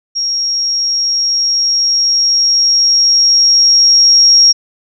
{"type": "tone with level ramp", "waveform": "sine", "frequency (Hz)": 5588, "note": "F8", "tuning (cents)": 0, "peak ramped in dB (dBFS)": [-13, -3], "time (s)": [0.15, 4.53], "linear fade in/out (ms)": 20, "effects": []}